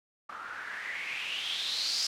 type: noise with low-pass filter sweep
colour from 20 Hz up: blue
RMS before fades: -35 dBFS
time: 0.29-2.07 s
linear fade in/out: 5 ms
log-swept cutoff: 1200 to 5200 Hz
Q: 5.4
effects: none